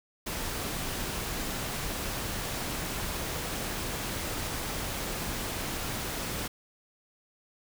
pink noise, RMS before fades -34 dBFS, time 0.26-6.48 s, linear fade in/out 10 ms, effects none

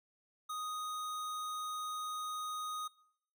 square tone, 1244.5 Hz, D#6, in tune, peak -39 dBFS, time 0.49-2.88 s, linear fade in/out 10 ms, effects noise-tail reverb RT60 0.7 s tail -21 dB re dry

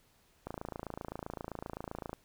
click train, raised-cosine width 1 ms, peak -25 dBFS, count 47, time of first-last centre 0.47-2.131 s, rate 27.7 Hz, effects pink hiss -68 dBFS RMS until 2.24 s

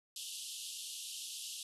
pink band-pass noise, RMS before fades -45 dBFS, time 0.16-1.63 s, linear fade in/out 2 ms, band 2800 to 12000 Hz, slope 96 dB/octave, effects none

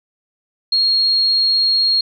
sine tone, 4271 Hz, C8, 35 cents sharp, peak -12 dBFS, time 0.72-2.01 s, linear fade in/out 5 ms, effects none

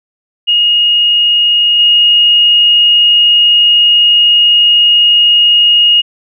sine tone with level steps, 2866 Hz, F7, 44 cents sharp, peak -6 / -4 dBFS, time 0.47-6.02 s, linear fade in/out 20 ms, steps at 1.79 s, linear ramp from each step 2 ms, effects none

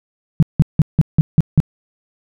sine tone bursts, 155.56 Hz, D#3, in tune, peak -5 dBFS, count 7, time 0.4-1.602 s, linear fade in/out 0 ms, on 26 ms, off 170 ms, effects none

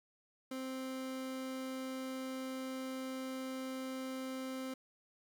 30% pulse tone, 261.6 Hz, C4, in tune, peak -37 dBFS, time 0.51-4.74 s, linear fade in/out 5 ms, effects none

